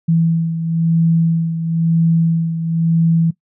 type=beating tone pair; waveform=sine; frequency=164.81 / 165.81 Hz; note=E3 / E3; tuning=0 / +10 cents; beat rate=1 Hz; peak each=-13 / -20 dBFS; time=0.08-3.31 s; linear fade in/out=10 ms; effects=noise-tail reverb RT60 0.1 s tail -19 dB re dry

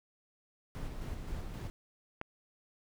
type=noise with tremolo; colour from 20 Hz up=brown; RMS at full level=-39 dBFS; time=0.75-1.7 s; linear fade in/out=0 ms; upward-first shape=square; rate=3.8 Hz; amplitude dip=30%
type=click; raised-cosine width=0.5 ms; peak=-23 dBFS; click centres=2.214 s
effects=none

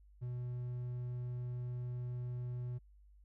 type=tone; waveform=triangle; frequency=123 Hz; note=B2; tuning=7 cents flat; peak=-36 dBFS; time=0.21-2.79 s; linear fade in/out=20 ms; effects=added 50 Hz sine -59 dBFS peak until 3.24 s

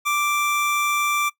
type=tone; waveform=25% pulse; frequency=1174.7 Hz; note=D6; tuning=in tune; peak=-16 dBFS; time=0.05-1.3 s; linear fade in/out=20 ms; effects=noise-tail reverb RT60 0.1 s tail -20 dB re dry

